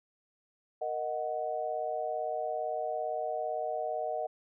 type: chord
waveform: sine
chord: D# minor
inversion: second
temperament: equal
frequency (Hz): 466.2 / 622.3 / 740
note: A#4 / D#5 / F#5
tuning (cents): 0 / 0 / 0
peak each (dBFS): -39 / -34 / -35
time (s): 0.81-4.27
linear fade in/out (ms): 10
effects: none